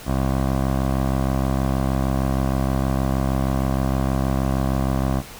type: tone with low-pass filter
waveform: 15% pulse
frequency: 66.4 Hz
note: C2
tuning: 26 cents sharp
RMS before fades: -21 dBFS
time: 0.05-5.23 s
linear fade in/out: 50 ms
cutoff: 1000 Hz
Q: 1.3
effects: pink hiss -39 dBFS RMS until 5.39 s

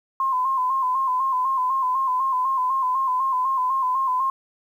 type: tone with vibrato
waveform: sine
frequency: 1039 Hz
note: C6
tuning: 12 cents flat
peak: -19 dBFS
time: 0.2-4.3 s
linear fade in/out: 2 ms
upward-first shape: square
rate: 4 Hz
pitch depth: 47 cents each way
effects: 9-bit

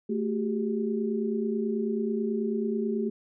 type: tone cluster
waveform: sine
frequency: 220.8 / 372 / 401.2 Hz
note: A3 / F#4 / G4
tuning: +6 / +9 / +40 cents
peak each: -28 / -33 / -31 dBFS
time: 0.09-3.1 s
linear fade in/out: 10 ms
effects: none

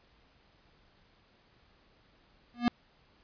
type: tone with exponential growth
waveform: square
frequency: 240 Hz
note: B3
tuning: 49 cents flat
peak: -20 dBFS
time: 2.54-2.68 s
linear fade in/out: 0 ms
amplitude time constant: 30 ms
effects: pink hiss -65 dBFS RMS until 3.23 s + resampled to 11025 Hz

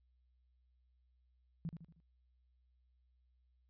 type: tone with echo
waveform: sine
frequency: 164.81 Hz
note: E3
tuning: in tune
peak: -37 dBFS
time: 1.65-1.69 s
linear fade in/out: 0 ms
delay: 78 ms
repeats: 4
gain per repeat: -7 dB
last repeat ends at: 2.002 s
effects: added 62 Hz sine -70 dBFS peak until 3.69 s + resampled to 11025 Hz

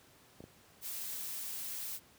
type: clicks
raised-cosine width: 2 ms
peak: -35 dBFS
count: 2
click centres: 0.405 / 0.44 s
type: noise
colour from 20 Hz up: blue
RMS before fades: -41 dBFS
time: 0.81-2 s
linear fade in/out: 50 ms
effects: pink hiss -62 dBFS RMS until 2.18 s + high-pass 80 Hz 12 dB/octave

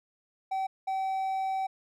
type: tone bursts at uneven times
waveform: triangle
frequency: 767 Hz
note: G5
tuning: 38 cents flat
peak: -26 dBFS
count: 2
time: 0.51-0.67 / 0.87-1.67 s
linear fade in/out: 10 ms
effects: none

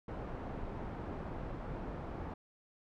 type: low-pass noise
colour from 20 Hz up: pink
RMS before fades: -42 dBFS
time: 0.08-2.34 s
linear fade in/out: 5 ms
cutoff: 1000 Hz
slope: 12 dB/octave
effects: none

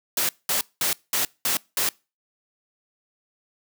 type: noise bursts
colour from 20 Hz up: white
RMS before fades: -23 dBFS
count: 6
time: 0.17-1.89 s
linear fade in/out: 2 ms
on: 120 ms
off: 200 ms
effects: noise-tail reverb RT60 0.3 s tail -25 dB re dry + high-pass 150 Hz 12 dB/octave

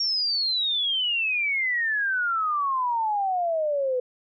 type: exponential sweep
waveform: sine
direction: down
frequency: 5588 to 493.9 Hz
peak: -22 dBFS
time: 0-4 s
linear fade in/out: 5 ms
effects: none

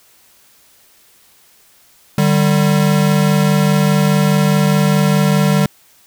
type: tone pair together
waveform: square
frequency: 150 / 194.84 Hz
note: D3 / G3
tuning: +37 / -10 cents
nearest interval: perfect fourth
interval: 453 cents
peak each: -14 dBFS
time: 2.18-5.66 s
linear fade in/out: 2 ms
effects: white hiss -50 dBFS RMS until 6.06 s

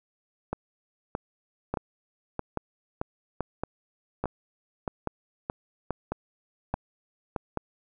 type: two click trains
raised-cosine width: 1 ms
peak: -15 / -14 dBFS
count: 12 / 8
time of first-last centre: 0.53-7.362 / 1.74-7.573 s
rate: 1.61 / 1.2 Hz
effects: none

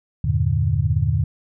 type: chord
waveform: sine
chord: E half-diminished seventh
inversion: none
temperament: equal with one note detuned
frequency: 82.41 / 98.74 / 116.54 / 146.83 Hz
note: E2 / G2 / Bb2 / D3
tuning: 0 / +13 / 0 / 0 cents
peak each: -22 dBFS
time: 0.24-1.24 s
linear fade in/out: 5 ms
effects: none

